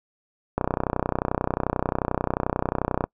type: click train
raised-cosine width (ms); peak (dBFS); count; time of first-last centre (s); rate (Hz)
1; -8; 78; 0.58-3.04; 31.3
effects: noise-tail reverb RT60 0.1 s tail -25 dB re dry